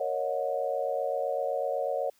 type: chord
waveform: sine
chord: D# minor seventh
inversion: second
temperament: equal with one note detuned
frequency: 466.2 / 554.4 / 622.3 / 729.4 Hz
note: A#4 / C#5 / D#5 / F#5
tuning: 0 / 0 / 0 / -25 cents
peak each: -35 / -30 / -34 / -34 dBFS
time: 0-2.1 s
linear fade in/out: 5 ms
effects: white hiss -66 dBFS RMS until 2.19 s